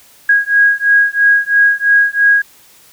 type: beating tone pair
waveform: sine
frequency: 1643 / 1646 Hz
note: G#6 / G#6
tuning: -19 / -16 cents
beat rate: 3 Hz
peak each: -11 dBFS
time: 0.29-2.42 s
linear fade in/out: 5 ms
effects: white hiss -45 dBFS RMS until 2.92 s